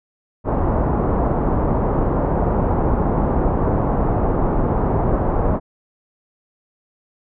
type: low-pass noise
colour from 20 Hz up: pink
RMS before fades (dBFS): -18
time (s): 0.44-5.6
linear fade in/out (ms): 50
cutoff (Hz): 1000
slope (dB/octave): 24
effects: none